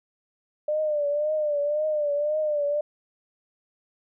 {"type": "tone with vibrato", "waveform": "sine", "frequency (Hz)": 597, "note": "D5", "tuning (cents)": 28, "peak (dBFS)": -22, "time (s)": [0.68, 2.81], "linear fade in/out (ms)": 5, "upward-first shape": "triangle", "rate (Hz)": 1.9, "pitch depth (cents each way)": 76, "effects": []}